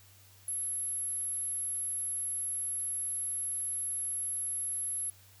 sine tone, 11175 Hz, F9, in tune, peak -32 dBFS, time 0.48-5.1 s, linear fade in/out 2 ms, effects added 96 Hz sine -59 dBFS peak until 5.4 s + white hiss -60 dBFS RMS until 5.4 s

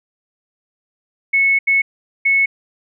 sine tone bursts at uneven times, 2200 Hz, C#7, 14 cents flat, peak -11 dBFS, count 3, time 1.33-1.59 / 1.67-1.82 / 2.25-2.46 s, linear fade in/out 10 ms, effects none

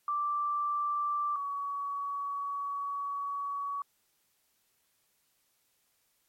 sine tone pair in turn, 1173 / 1129.4 Hz, D6 / C#6, -2 / +32 cents, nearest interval minor second, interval 66 cents, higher first, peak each -28 / -32 dBFS, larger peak first, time 0.08-1.36 / 1.36-3.82 s, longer second, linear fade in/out 2 ms, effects white hiss -73 dBFS RMS until 6.28 s + MP3 64 kbps

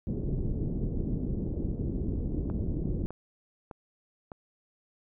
pink low-pass noise, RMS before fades -31 dBFS, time 0.07-3.06 s, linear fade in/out 0 ms, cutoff 370 Hz, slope 24 dB/octave
click train, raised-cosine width 1 ms, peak -27 dBFS, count 4, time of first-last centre 2.5-4.318 s, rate 1.65 Hz
effects none

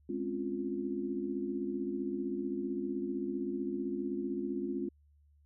sine chord, Db major seventh, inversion second, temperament equal, 207.7 / 261.6 / 277.2 / 349.2 Hz, Ab3 / C4 / Db4 / F4, 0 / 0 / 0 / 0 cents, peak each -40 / -39 / -39 / -37 dBFS, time 0.09-4.89 s, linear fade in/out 5 ms, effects added 73 Hz sine -62 dBFS peak until 5.45 s

